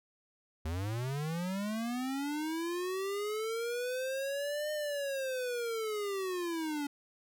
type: linear two-way sweep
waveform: square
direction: up then down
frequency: 75.6 to 609 to 282.5 Hz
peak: -34 dBFS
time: 0.65-6.87 s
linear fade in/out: 5 ms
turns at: 4.72 s
effects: none